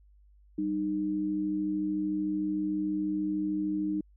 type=tone pair together; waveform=sine; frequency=193.33 / 306.9 Hz; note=G3 / D#4; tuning=-24 / -24 cents; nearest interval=minor sixth; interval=800 cents; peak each=-35 / -28 dBFS; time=0.58-4.01 s; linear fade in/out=5 ms; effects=added 50 Hz sine -56 dBFS peak until 4.16 s